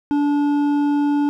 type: tone with hard clipping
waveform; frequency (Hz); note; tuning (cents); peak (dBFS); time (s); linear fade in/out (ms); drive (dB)
triangle; 289.7; D4; -24; -17; 0.11-1.29; 0; 11
effects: none